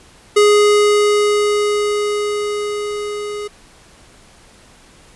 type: tone with level ramp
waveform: square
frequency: 415.3 Hz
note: G#4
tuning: in tune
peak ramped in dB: -8 to -24 dBFS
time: 0.36-3.48 s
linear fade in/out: 10 ms
effects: pink hiss -46 dBFS RMS until 5.15 s + resampled to 24000 Hz